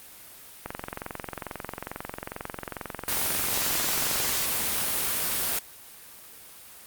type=click train; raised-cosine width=0.5 ms; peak=-17 dBFS; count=82; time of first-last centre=0.66-4.292 s; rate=22.3 Hz
type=noise; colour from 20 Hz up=white; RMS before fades=-27 dBFS; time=3.08-5.59 s; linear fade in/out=5 ms
effects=white hiss -47 dBFS RMS until 6.86 s + Opus 32 kbps